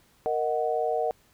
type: chord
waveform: sine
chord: D# minor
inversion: second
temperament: equal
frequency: 466.2 / 622.3 / 740 Hz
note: A#4 / D#5 / F#5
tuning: 0 / 0 / 0 cents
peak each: -28 / -29 / -28 dBFS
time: 0.26-1.11 s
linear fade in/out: 0 ms
effects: pink hiss -62 dBFS RMS until 1.33 s